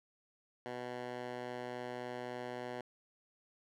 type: tone with band-pass filter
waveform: 10% pulse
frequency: 123.47 Hz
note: B2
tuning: in tune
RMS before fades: -43 dBFS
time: 0.66-2.81 s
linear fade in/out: 0 ms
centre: 870 Hz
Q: 0.5
effects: none